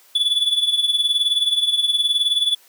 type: tone with tremolo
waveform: triangle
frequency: 3442 Hz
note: A7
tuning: 39 cents flat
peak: -11 dBFS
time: 0.15-2.55 s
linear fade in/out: 5 ms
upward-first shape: triangle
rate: 19 Hz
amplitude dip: 80%
effects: white hiss -52 dBFS RMS until 2.68 s + high-pass 400 Hz 12 dB/octave